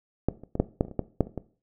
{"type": "clicks", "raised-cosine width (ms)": 2, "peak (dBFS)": [-9, -29, -17, -7, -8, -27, -30, -28, -12, -7, -29, -18], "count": 12, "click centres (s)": [0.286, 0.436, 0.554, 0.6, 0.809, 0.85, 0.883, 0.913, 0.993, 1.207, 1.27, 1.377], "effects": ["noise-tail reverb RT60 0.4 s tail -17 dB re dry"]}